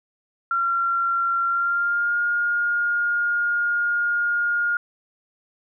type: tone with pitch glide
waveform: sine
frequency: 1372 to 1421.2 Hz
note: F6 to F6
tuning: -31 to +30 cents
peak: -19 dBFS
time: 0.51-4.77 s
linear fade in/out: 2 ms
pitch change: +61 cents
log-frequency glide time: 1.45-2.18 s
effects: none